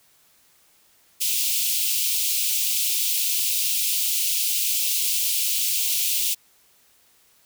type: high-pass noise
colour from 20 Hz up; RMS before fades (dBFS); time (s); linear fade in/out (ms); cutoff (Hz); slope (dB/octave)
white; -23; 1.2-6.35; 20; 2500; 48
effects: white hiss -59 dBFS RMS until 7.45 s